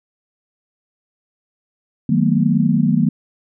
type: chord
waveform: sine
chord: B dominant seventh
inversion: first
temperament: equal with one note detuned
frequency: 155.56 / 185 / 220 / 241.2 Hz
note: D#3 / F#3 / A3 / B3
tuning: 0 / 0 / 0 / -41 cents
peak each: -18 dBFS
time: 2.09-3.09 s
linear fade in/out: 5 ms
effects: none